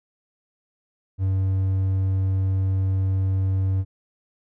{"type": "tone", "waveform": "triangle", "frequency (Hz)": 95.4, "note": "G2", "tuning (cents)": -47, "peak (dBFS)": -17, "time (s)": [1.18, 3.85], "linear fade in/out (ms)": 50, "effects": []}